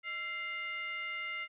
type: tone with frequency modulation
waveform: sine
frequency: 2091 Hz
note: C7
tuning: 2 cents flat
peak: -36 dBFS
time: 0.03-1.48 s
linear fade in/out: 50 ms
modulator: 737 Hz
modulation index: 0.8
effects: none